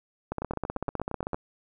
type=two click trains; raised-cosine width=1 ms; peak=-16 / -18 dBFS; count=17 / 9; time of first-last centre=0.32-1.333 / 0.42-1.345 s; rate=15.8 / 8.65 Hz; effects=none